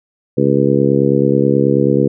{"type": "harmonic tone", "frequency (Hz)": 69.3, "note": "C#2", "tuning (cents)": 0, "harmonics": [2, 3, 4, 5, 6, 7], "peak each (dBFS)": [-17, -17, -17, -17, -17, -17], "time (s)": [0.37, 2.08], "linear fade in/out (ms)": 10, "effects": []}